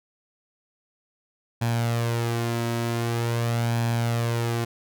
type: tone with flanger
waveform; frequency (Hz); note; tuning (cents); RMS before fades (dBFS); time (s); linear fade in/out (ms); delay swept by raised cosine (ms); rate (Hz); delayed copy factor
sawtooth; 117.1; A#2; +8; -25; 1.61-4.65; 10; 1.2 to 3.1; 0.45; +0.5
effects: none